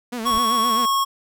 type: tone with vibrato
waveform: sawtooth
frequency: 233.1 Hz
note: A#3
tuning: in tune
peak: -22 dBFS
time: 0.12-0.86 s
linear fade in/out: 10 ms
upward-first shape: sine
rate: 7.7 Hz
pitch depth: 110 cents each way
type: noise with exponential growth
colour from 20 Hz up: brown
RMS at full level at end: -31 dBFS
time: 0.13-0.38 s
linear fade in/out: 1 ms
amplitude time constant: 53 ms
type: tone with pitch glide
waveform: square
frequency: 1108.7 to 1094.1 Hz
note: C#6 to C#6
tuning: 0 to -23 cents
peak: -18 dBFS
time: 0.25-1.05 s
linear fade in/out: 20 ms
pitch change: -23 cents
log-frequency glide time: 0.6-0.93 s
effects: none